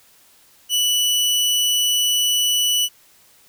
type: tone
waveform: sawtooth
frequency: 2960 Hz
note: F#7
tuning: in tune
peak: -13 dBFS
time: 0.69-2.89 s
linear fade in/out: 50 ms
effects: white hiss -53 dBFS RMS until 3.48 s